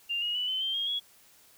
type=tone with pitch steps; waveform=sine; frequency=2794 / 2879 / 2967 / 3057 / 3151 / 3247 / 3346 Hz; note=F7 / F#7 / F#7 / G7 / G7 / G#7 / G#7; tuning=0 / -48 / +4 / -44 / +8 / -40 / +12 cents; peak=-28 dBFS; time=0.09-1 s; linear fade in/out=20 ms; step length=130 ms; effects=white hiss -59 dBFS RMS until 1.57 s